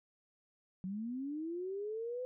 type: linear sweep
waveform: sine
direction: up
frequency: 180.7 to 510 Hz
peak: -37 dBFS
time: 0.84-2.25 s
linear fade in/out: 0 ms
effects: none